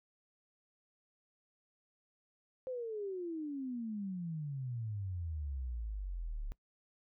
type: exponential sweep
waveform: sine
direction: down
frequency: 524 to 34 Hz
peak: -37 dBFS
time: 2.67-6.52 s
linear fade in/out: 0 ms
effects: noise-tail reverb RT60 0.1 s tail -21 dB re dry